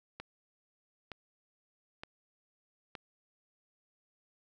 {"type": "click train", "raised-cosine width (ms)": 0.3, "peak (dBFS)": -26, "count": 4, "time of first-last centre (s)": [0.2, 2.952], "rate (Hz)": 1.09, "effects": []}